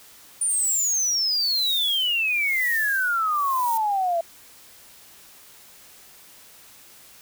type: exponential sweep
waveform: sine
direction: down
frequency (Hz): 9397 to 659.3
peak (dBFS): -20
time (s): 0.41-4.21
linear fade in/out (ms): 5
type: noise with tremolo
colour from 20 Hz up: violet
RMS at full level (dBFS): -32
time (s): 0.49-3.78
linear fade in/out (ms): 10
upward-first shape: triangle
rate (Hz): 1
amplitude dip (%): 90
effects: white hiss -49 dBFS RMS until 7.21 s